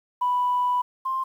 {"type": "tone pair in turn", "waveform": "sine", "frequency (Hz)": [987.8, 1052.1], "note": ["B5", "C6"], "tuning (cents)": [0, 9], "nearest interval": "minor second", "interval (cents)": 109, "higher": "second", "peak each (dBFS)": [-19, -23], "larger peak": "first", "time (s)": [[0.21, 0.82], [1.05, 1.24]], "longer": "first", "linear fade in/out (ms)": 10, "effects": ["tanh soft clip ceiling -15 dBFS", "9-bit"]}